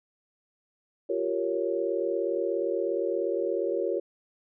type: chord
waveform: sine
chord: G half-diminished seventh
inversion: third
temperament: equal with one note detuned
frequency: 349.2 / 389.1 / 466.2 / 554.4 Hz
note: F4 / G4 / Bb4 / Db5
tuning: 0 / -13 / 0 / 0 cents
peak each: -31 dBFS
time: 1.09-4 s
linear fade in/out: 10 ms
effects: none

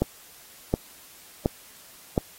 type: click train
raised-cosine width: 2 ms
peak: -7 dBFS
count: 4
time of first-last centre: 0.02-2.178 s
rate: 1.39 Hz
effects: white hiss -50 dBFS RMS until 2.38 s + AAC 48 kbps

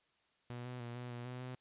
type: tone with pitch steps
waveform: sawtooth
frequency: 121.6 / 124.7 / 119.3 / 123.2 / 120.6 / 125.1 / 126.9 Hz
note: B2 / B2 / A#2 / B2 / B2 / B2 / B2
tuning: -26 / +17 / +41 / -4 / -41 / +23 / +47 cents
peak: -39 dBFS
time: 0.5-1.55 s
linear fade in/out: 0 ms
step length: 150 ms
effects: white hiss -75 dBFS RMS until 1.6 s + resampled to 8000 Hz

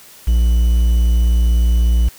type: tone with quantisation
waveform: triangle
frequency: 58.27 Hz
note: A#1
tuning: in tune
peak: -8 dBFS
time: 0.27-2.09 s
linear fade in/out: 10 ms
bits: 6
effects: white hiss -42 dBFS RMS until 2.18 s

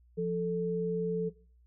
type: tone pair together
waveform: sine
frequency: 174.61 / 440 Hz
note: F3 / A4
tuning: 0 / 0 cents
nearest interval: octave + major third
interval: 1600 cents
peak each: -33 / -30 dBFS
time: 0.17-1.3 s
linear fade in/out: 20 ms
effects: noise-tail reverb RT60 0.4 s tail -18 dB re dry + added 60 Hz sine -59 dBFS peak until 1.66 s

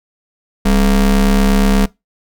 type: ring-modulated tone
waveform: square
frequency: 116.54 Hz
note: A#2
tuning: in tune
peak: -7 dBFS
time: 0.65-1.86 s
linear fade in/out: 10 ms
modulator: 82.3 Hz
effects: noise-tail reverb RT60 0.2 s tail -22 dB re dry

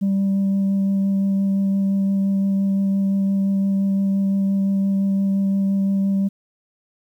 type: tone with vibrato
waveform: sine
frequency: 195.7 Hz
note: G3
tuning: 3 cents flat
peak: -14 dBFS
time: 0.01-6.29 s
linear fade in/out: 20 ms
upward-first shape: sine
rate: 5.8 Hz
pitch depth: 9 cents each way
effects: tanh soft clip ceiling -15 dBFS + 9-bit

